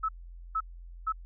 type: tone bursts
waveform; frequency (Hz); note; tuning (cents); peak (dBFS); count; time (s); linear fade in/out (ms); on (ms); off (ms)
sine; 1300; E6; -24; -26; 3; 0.03-1.124; 10; 58; 460
effects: added 43 Hz sine -43 dBFS peak until 1.25 s